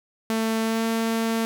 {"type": "tone with pitch glide", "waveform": "sawtooth", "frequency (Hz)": [223.1, 226.1], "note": ["A3", "A3"], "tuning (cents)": [24, 47], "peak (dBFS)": -18, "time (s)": [0.3, 1.45], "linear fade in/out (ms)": 0, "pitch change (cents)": 23, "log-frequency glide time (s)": [0.62, 0.84], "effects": []}